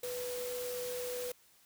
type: tone in noise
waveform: sine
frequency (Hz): 493.9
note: B4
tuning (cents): 0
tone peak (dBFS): -37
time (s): 0.03-1.32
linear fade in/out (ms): 5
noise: white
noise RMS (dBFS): -44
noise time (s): 0.03-1.32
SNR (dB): +4
effects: white hiss -65 dBFS RMS until 1.65 s